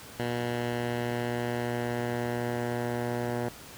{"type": "tone with low-pass filter sweep", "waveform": "10% pulse", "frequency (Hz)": 120, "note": "B2", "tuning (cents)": -49, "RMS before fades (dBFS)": -31, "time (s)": [0.19, 3.49], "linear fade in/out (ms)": 5, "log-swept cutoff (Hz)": [3200, 1400], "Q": 0.99, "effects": ["pink hiss -46 dBFS RMS until 3.77 s", "high-pass 60 Hz 12 dB/octave"]}